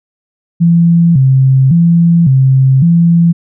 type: tone with vibrato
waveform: sine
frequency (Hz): 150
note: D3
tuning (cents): +37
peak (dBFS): -4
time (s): 0.6-3.33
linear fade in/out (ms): 20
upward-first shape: square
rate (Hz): 0.9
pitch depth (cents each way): 210
effects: none